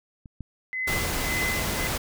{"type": "clicks", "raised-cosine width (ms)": 5, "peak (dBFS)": [-31, -23], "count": 2, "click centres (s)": [0.258, 0.407]}
{"type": "tone with tremolo", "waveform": "sine", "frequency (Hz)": 2034, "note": "C7", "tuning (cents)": -50, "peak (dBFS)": -25, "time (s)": [0.73, 1.87], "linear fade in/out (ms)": 0, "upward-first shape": "sine", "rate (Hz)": 1.8, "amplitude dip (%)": 85}
{"type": "noise", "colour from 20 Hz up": "pink", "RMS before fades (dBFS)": -28, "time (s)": [0.87, 1.98], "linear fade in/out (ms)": 10}
{"effects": []}